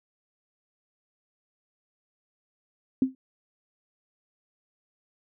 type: tone with exponential decay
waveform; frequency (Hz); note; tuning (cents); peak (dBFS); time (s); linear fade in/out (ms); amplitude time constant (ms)
sine; 261.6; C4; 0; -15; 3.02-3.15; 2; 27
effects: none